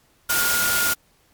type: tone in noise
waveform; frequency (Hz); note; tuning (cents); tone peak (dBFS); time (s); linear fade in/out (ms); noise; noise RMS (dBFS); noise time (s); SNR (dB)
sine; 1421; F6; +30; -22; 0.29-0.94; 10; white; -22; 0.29-0.94; -3
effects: pink hiss -60 dBFS RMS until 1.33 s + MP3 96 kbps